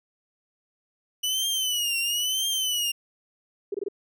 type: tone with vibrato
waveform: sawtooth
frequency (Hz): 2960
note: F#7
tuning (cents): 0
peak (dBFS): -21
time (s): 1.23-2.92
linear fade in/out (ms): 10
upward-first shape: triangle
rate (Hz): 1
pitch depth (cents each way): 140
type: tone bursts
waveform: sine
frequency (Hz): 400.1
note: G4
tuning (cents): +35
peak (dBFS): -25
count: 4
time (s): 3.72-3.885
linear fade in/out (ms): 5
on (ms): 24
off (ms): 23
effects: none